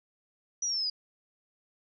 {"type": "linear sweep", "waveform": "sine", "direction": "down", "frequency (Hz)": [5920, 4835], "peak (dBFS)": -28, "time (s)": [0.62, 0.9], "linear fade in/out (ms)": 5, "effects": []}